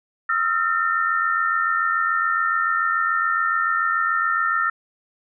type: tone cluster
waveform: sine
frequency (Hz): 1282 / 1369 / 1810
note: E6 / F6 / A6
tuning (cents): -49 / -35 / +48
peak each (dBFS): -25 / -21 / -23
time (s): 0.29-4.7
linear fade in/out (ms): 5
effects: none